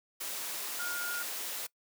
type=tone in noise; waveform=sine; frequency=1421 Hz; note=F6; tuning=30 cents sharp; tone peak=-35 dBFS; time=0.79-1.23 s; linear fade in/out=10 ms; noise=white; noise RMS=-38 dBFS; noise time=0.2-1.67 s; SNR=0 dB; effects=noise-tail reverb RT60 0.1 s tail -22 dB re dry + high-pass 300 Hz 12 dB/octave